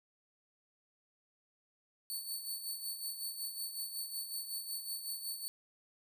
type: tone with tremolo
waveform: 10% pulse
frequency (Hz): 4477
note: C#8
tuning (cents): +16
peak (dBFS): -30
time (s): 2.1-5.48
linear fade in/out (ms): 0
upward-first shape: sine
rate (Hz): 5.4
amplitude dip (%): 60
effects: none